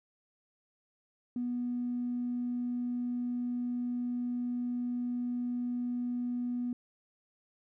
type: tone with tanh clipping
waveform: triangle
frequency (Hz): 244.3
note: B3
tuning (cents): -19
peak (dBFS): -31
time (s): 1.36-6.73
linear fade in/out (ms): 2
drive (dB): 4
effects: none